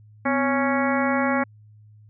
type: harmonic tone with a mistuned harmonic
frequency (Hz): 277.2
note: C#4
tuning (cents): 0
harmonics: 1 / 2 / 3 / 4 / 5 / 6 / 7 / 8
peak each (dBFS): -23 / -26 / -28 / -29 / -30 / -31 / -31 / -32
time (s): 0.25-1.44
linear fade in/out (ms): 10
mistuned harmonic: 1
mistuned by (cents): -150
effects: added 106 Hz sine -47 dBFS peak until 2.09 s